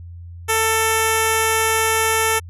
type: tone with low-pass filter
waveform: 10% pulse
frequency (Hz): 444.3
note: A4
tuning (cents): +17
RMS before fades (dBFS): -18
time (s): 0.48-2.4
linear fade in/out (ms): 20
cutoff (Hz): 11000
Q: 2.8
effects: added 86 Hz sine -33 dBFS peak until 2.49 s